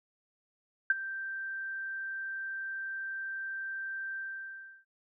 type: tone with ADSR envelope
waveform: sine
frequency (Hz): 1568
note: G6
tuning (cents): 0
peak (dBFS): -19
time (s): 0.9-4.85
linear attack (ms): 3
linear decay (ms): 26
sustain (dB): -16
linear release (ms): 690
effects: none